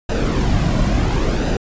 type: noise with flanger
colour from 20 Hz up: brown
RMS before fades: -17 dBFS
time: 0.09-1.57 s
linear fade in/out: 5 ms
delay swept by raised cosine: 0.9 to 2.4 ms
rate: 0.72 Hz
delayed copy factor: -0.5
effects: resampled to 16000 Hz

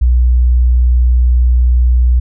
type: tone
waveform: sine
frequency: 61.2 Hz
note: B1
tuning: 15 cents flat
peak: -6 dBFS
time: 0.01-2.2 s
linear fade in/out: 10 ms
effects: none

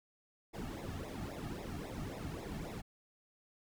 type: noise with flanger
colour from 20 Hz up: brown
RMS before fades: -43 dBFS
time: 0.53-2.82 s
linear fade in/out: 20 ms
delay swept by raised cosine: 0.65 to 2.05 ms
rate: 3.7 Hz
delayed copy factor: -0.9
effects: none

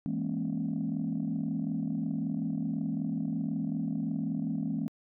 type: chord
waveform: sine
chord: A# half-diminished seventh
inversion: second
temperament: equal with one note detuned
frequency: 164.81 / 207.7 / 233.1 / 271.6 Hz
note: E3 / G#3 / A#3 / C#4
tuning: 0 / 0 / 0 / -35 cents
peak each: -34 dBFS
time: 0.06-4.88 s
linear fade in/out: 0 ms
effects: tanh soft clip ceiling -23 dBFS

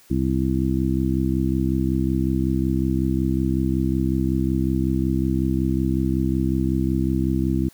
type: harmonic tone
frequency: 65.41 Hz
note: C2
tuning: in tune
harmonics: 1 / 2 / 3 / 4 / 5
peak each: -25 / -25 / -25 / -25 / -25 dBFS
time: 0.1-7.69 s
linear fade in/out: 10 ms
effects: white hiss -53 dBFS RMS until 7.73 s

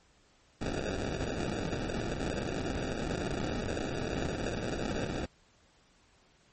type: noise with sample-and-hold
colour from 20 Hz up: violet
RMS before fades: -34 dBFS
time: 0.61-5.26 s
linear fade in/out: 5 ms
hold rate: 1050 Hz
effects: pink hiss -65 dBFS RMS until 6.52 s + MP3 32 kbps

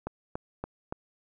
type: click train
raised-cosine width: 1 ms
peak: -19 dBFS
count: 4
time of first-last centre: 0.07-0.925 s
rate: 3.51 Hz
effects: none

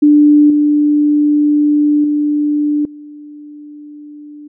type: tone with level steps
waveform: sine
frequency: 295.8 Hz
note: D4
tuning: 13 cents sharp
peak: -4 / -8 / -11 / -30 dBFS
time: 0.02-4.48 s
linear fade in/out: 10 ms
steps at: 0.5 / 2.04 / 2.85 s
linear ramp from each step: 2 ms
effects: none

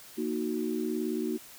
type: chord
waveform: sine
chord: D# minor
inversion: second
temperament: equal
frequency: 233.1 / 311.1 / 370 Hz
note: A#3 / D#4 / F#4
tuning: 0 / 0 / 0 cents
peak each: -33 dBFS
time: 0.17-1.38 s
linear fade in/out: 20 ms
effects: white hiss -50 dBFS RMS until 1.58 s

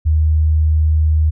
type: tone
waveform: sine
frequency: 77.78 Hz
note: D#2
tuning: in tune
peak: -10 dBFS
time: 0.05-1.31 s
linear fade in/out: 20 ms
effects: none

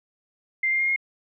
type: tone with pitch steps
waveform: sine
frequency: 2093 / 2110 / 2127 / 2144 Hz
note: C7 / C7 / C7 / C7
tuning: 0 / +14 / +28 / +42 cents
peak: -20 dBFS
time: 0.63-0.962 s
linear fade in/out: 5 ms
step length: 83 ms
effects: none

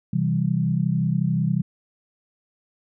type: chord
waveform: sine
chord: C major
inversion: none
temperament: equal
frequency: 130.81 / 164.81 / 196 Hz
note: C3 / E3 / G3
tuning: 0 / 0 / 0 cents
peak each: -24 / -22 / -25 dBFS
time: 0.13-1.62 s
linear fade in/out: 5 ms
effects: none

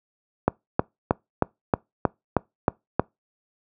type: click train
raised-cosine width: 1 ms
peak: -3 dBFS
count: 9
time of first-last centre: 0.48-2.996 s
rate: 3.18 Hz
effects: noise-tail reverb RT60 0.2 s tail -25 dB re dry + high-pass 80 Hz 12 dB/octave

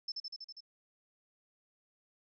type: tone with echo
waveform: sine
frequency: 5274 Hz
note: E8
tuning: in tune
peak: -35 dBFS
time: 0.08-0.12 s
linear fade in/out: 5 ms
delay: 81 ms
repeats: 6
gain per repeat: -2 dB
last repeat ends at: 0.606 s
effects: none

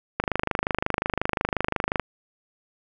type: click train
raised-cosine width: 0.5 ms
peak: -7 dBFS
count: 47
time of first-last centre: 0.2-1.997 s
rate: 25.6 Hz
effects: none

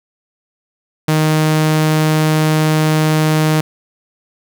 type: tone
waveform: sawtooth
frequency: 155.56 Hz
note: D#3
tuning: in tune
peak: -7 dBFS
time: 1.08-3.61 s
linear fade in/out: 5 ms
effects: none

